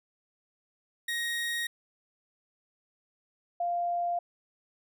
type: tone pair in turn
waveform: 30% pulse / sine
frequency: 1878 / 696.6 Hz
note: A#6 / F5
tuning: +12 / -5 cents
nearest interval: octave + perfect fourth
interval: 1717 cents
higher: first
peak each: -27 / -27 dBFS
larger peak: neither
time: 1.08-1.67 / 3.6-4.19 s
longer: neither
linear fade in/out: 5 ms
effects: none